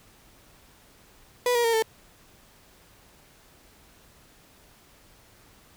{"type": "tone with pitch steps", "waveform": "35% pulse", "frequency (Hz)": [491.5, 475.3, 459.6, 444.5], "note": ["B4", "A#4", "A#4", "A4"], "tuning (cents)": [-8, 34, -25, 18], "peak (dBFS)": -19, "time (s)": [1.46, 1.824], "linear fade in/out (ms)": 2, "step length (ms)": 91, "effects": ["pink hiss -56 dBFS RMS until 5.76 s"]}